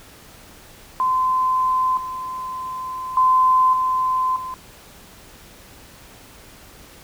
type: tone with level steps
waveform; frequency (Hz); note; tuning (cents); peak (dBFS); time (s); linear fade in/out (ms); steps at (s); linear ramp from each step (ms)
sine; 1029; C6; -29; -16 / -26 / -12 / -17 / -27; 1-4.54; 0; 1.97 / 3.17 / 3.73 / 4.36; 2
effects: pink hiss -45 dBFS RMS until 7.03 s